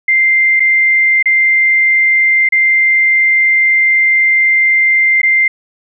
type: tone with dropouts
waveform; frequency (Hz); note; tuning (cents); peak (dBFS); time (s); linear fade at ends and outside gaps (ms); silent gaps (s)
sine; 2092; C7; -1; -7; 0.08-5.48; 5; 0.597-0.602 / 1.227-1.257 / 2.489-2.522 / 5.217-5.231
effects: none